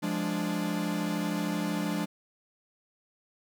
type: chord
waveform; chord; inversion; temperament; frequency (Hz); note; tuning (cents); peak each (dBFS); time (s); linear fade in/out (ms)
45% pulse; D diminished; first; equal; 174.61 / 207.7 / 293.7; F3 / Ab3 / D4; 0 / 0 / 0; -33; 0.02-2.06; 20
effects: none